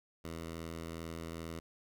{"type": "tone", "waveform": "10% pulse", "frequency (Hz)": 82.41, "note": "E2", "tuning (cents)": 0, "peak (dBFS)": -33, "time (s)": [0.24, 1.6], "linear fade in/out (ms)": 10, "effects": []}